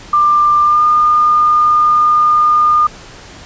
sine tone with pitch glide, 1190 to 1215 Hz, D6 to D#6, +22 to -42 cents, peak -7 dBFS, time 0.13-2.87 s, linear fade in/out 5 ms, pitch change +36 cents, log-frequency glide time 0.63-0.84 s, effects pink hiss -35 dBFS RMS until 3.45 s + resampled to 16000 Hz

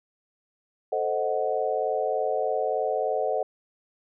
sine chord, A diminished seventh, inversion none, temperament equal, 440 / 523.3 / 622.3 / 740 Hz, A4 / C5 / Eb5 / Gb5, 0 / 0 / 0 / 0 cents, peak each -29 dBFS, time 0.92-3.43 s, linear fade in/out 5 ms, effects none

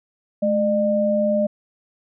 sine tone pair together, 213.5 / 604 Hz, G#3 / D5, +48 / +48 cents, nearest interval octave + tritone, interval 1800 cents, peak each -21 / -18 dBFS, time 0.42-1.47 s, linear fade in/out 10 ms, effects none

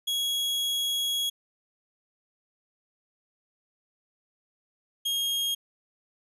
40% pulse tone pair in turn, 3322 / 3256 Hz, G#7 / G#7, 0 / -35 cents, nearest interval unison, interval 35 cents, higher first, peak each -25 dBFS, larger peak neither, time 0.07-1.3 / 5.05-5.55 s, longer first, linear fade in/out 10 ms, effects resampled to 32000 Hz

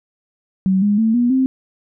sine tone with pitch steps, 189.6 / 205.6 / 222.9 / 241.7 / 262 Hz, F#3 / G#3 / A3 / B3 / C4, +43 / -17 / +23 / -37 / +2 cents, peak -12 dBFS, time 0.66-1.46 s, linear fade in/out 0 ms, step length 160 ms, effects none

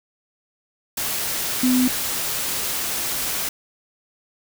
sine tone in noise, 253 Hz, B3, 42 cents sharp, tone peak -15 dBFS, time 1.63-1.88 s, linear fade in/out 5 ms, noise white, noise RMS -25 dBFS, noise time 0.97-3.49 s, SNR +7 dB, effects none

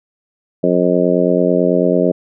harmonic tone, 89.1 Hz, F2, 35 cents sharp, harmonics 2 / 3 / 4 / 5 / 6 / 7, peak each -18 / -18 / -18 / -18 / -18 / -18 dBFS, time 0.63-2.12 s, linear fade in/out 10 ms, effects none

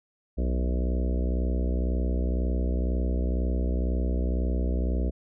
harmonic tone with a mistuned harmonic, 62 Hz, B1, 7 cents sharp, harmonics 1 / 3 / 4 / 5 / 6 / 7 / 8 / 9 / 10, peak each -24 / -34 / -36 / -38 / -40 / -41 / -42 / -43 / -44 dBFS, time 0.37-5.11 s, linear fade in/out 20 ms, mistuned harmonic 10, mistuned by +56 cents, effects none

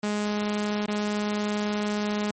sawtooth tone with dropouts, 208.6 Hz, G#3, 8 cents sharp, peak -21 dBFS, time 0.03-2.31 s, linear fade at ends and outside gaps 5 ms, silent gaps 0.862-0.88 s, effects MP3 32 kbps

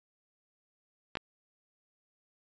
clicks, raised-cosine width 0.3 ms, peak -18 dBFS, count 2, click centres 1.154 / 1.171 s, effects resampled to 16000 Hz

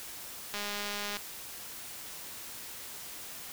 click train, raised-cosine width 0.2 ms, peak -19 dBFS, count 130, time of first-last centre 0.54-1.169 s, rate 205 Hz, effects white hiss -44 dBFS RMS until 3.52 s

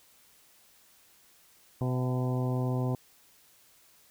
harmonic tone with a mistuned harmonic, 126.6 Hz, B2, 43 cents sharp, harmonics 1 / 2 / 3 / 4 / 5 / 6 / 7 / 8, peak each -28 / -34 / -38 / -40 / -42 / -44 / -45 / -46 dBFS, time 1.81-2.95 s, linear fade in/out 2 ms, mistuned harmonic 5, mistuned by +40 cents, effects white hiss -61 dBFS RMS until 4.1 s

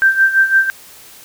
sine tone with tremolo, 1568 Hz, G6, in tune, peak -6 dBFS, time 0.02-0.7 s, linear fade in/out 0 ms, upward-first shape sine, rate 5.9 Hz, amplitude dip 75%, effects white hiss -40 dBFS RMS until 1.24 s

